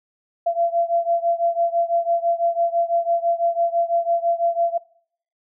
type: beating tone pair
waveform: sine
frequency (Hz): 679 / 685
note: F5 / F5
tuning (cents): -49 / -34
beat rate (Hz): 6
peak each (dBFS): -20 / -22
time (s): 0.46-4.78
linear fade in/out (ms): 10
effects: noise-tail reverb RT60 0.6 s tail -21 dB re dry